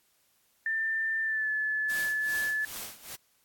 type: tone with pitch glide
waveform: sine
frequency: 1787 to 1728.1 Hz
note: A6 to A6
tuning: +26 to -32 cents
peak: -27 dBFS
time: 0.66-2.65 s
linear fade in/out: 2 ms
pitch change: -58 cents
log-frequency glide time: 1.22-1.5 s
type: noise with tremolo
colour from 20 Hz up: white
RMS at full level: -38 dBFS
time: 1.89-3.16 s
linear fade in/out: 10 ms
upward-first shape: sine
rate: 2.5 Hz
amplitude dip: 85%
effects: white hiss -69 dBFS RMS until 3.44 s + AAC 64 kbps